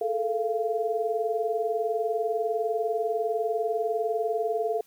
sine tone cluster, 429.3 / 449.3 / 690 Hz, A4 / A4 / F5, -43 / +36 / -21 cents, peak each -29 dBFS, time 0.01-4.81 s, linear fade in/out 5 ms, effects white hiss -61 dBFS RMS until 4.86 s

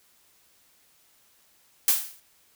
blue noise with exponential decay, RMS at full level -17 dBFS, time 1.88-2.2 s, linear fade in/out 2 ms, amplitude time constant 69 ms, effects white hiss -62 dBFS RMS until 2.55 s

